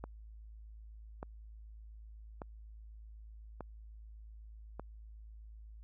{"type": "click train", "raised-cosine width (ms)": 1, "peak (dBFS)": -28, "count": 5, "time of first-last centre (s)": [0.04, 4.796], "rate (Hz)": 0.841, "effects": ["added 54 Hz sine -49 dBFS peak until 5.83 s"]}